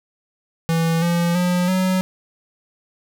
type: tone with pitch steps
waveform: square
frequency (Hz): 164.81 / 171.61 / 178.69 / 186.06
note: E3 / F3 / F3 / F#3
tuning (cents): 0 / -30 / +40 / +10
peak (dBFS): -17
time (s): 0.69-2.01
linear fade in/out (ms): 0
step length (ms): 330
effects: none